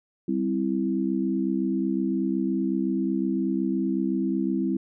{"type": "chord", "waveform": "sine", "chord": "C major", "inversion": "second", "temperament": "equal", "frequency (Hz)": [196, 261.6, 329.6], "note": ["G3", "C4", "E4"], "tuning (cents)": [0, 0, 0], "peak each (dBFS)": -27, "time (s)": [0.28, 4.77], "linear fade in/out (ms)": 5, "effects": []}